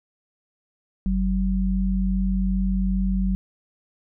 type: tone pair together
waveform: sine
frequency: 47.5 / 190 Hz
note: F#1 / F#3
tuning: +46 / +46 cents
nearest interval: 2 octaves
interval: 2400 cents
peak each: -22 dBFS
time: 1.06-3.35 s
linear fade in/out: 0 ms
effects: none